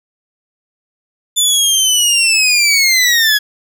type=linear sweep; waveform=20% pulse; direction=down; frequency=3520 to 1661.2 Hz; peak=-4 dBFS; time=1.36-3.39 s; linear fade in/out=20 ms; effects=none